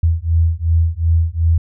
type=beating tone pair; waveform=sine; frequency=81.3 / 84 Hz; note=E2 / E2; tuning=-23 / +33 cents; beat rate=2.7 Hz; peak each=-15 dBFS; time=0.03-1.58 s; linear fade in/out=5 ms; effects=none